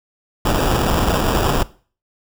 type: noise with sample-and-hold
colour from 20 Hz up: pink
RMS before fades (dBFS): -17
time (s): 0.45-1.63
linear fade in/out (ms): 2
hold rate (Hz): 2100
effects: noise-tail reverb RT60 0.4 s tail -19 dB re dry